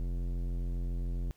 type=tone with tanh clipping; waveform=sine; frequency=43.65 Hz; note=F1; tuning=in tune; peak=-33 dBFS; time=0-1.31 s; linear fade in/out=0 ms; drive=16 dB; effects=pink hiss -68 dBFS RMS until 1.36 s